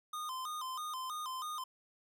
square tone with vibrato, 1127 Hz, C#6, 28 cents sharp, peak -39 dBFS, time 0.13-1.64 s, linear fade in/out 5 ms, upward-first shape square, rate 3.1 Hz, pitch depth 150 cents each way, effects none

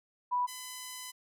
sine / 5% pulse tone pair in turn, 985 / 1008.6 Hz, B5 / B5, -5 / +36 cents, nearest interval unison, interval 41 cents, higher second, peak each -27 / -29 dBFS, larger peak first, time 0.31-0.47 / 0.47-1.12 s, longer second, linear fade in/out 20 ms, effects none

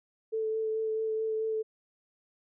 sine tone with vibrato, 440 Hz, A4, in tune, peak -28 dBFS, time 0.32-1.63 s, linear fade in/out 20 ms, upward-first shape sine, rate 4.6 Hz, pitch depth 13 cents each way, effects none

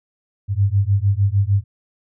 sine beating tone pair, 96.6 / 103.2 Hz, G2 / G#2, -25 / -10 cents, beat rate 6.6 Hz, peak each -17 dBFS, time 0.48-1.64 s, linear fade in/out 50 ms, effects none

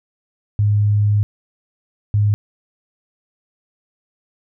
sine tone bursts at uneven times, 103.83 Hz, G#2, in tune, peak -12 dBFS, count 2, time 0.59-1.23 / 2.14-2.34 s, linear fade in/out 0 ms, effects none

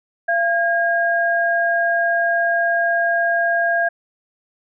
sine tone pair together, 682.4 / 1626 Hz, F5 / G#6, -40 / -37 cents, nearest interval octave + minor third, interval 1503 cents, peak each -18 dBFS, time 0.28-3.89 s, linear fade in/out 10 ms, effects none

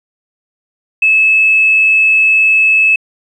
triangle tone with tanh clipping, 2601 Hz, E7, 24 cents flat, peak -6 dBFS, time 1.02-2.96 s, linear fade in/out 5 ms, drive 3 dB, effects resampled to 24000 Hz

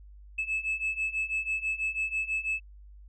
sine beating tone pair, 2603 / 2609.1 Hz, E7 / E7, -22 / -18 cents, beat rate 6.1 Hz, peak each -31 / -29 dBFS, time 0.38-2.6 s, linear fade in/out 10 ms, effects tanh soft clip ceiling -24 dBFS + added 50 Hz sine -47 dBFS peak until 3.08 s

